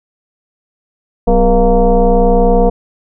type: tone with frequency modulation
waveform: sine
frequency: 253.3 Hz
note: B3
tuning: 44 cents sharp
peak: -6 dBFS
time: 1.27-2.7 s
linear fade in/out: 10 ms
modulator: 223 Hz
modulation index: 2
effects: none